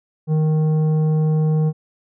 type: tone with tanh clipping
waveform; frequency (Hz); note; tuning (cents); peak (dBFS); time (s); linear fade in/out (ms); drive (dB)
sine; 155.56; D#3; 0; -16; 0.27-1.73; 50; 9
effects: none